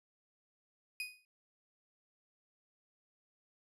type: tone with exponential decay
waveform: 35% pulse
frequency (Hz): 2489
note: D#7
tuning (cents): 0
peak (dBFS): -33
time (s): 1-1.25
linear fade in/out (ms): 1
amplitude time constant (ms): 54
effects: resampled to 32000 Hz